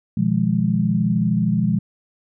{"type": "chord", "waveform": "sine", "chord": "F half-diminished seventh", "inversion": "second", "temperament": "equal with one note detuned", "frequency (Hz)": [122.05, 155.56, 174.61, 207.7], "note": ["Cb3", "Eb3", "F3", "Ab3"], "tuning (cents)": [-20, 0, 0, 0], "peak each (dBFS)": [-23, -26, -20, -20], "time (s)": [0.17, 1.79], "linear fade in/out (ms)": 5, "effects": []}